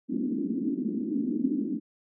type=band-pass noise; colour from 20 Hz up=white; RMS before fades=-29 dBFS; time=0.08-1.8 s; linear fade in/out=50 ms; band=210 to 310 Hz; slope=48 dB/octave; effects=none